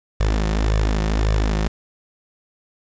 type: tone with flanger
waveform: sawtooth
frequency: 52.9 Hz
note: G#1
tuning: 33 cents sharp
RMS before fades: -19 dBFS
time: 0.2-1.68 s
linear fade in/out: 5 ms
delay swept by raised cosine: 1.7 to 5.6 ms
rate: 1.8 Hz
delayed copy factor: +0.7
effects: resampled to 16000 Hz + 7-bit